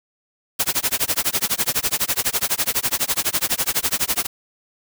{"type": "noise with tremolo", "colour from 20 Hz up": "white", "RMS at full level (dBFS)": -18, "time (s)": [0.59, 4.27], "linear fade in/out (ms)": 10, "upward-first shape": "sine", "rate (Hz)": 12, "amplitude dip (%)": 100, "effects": []}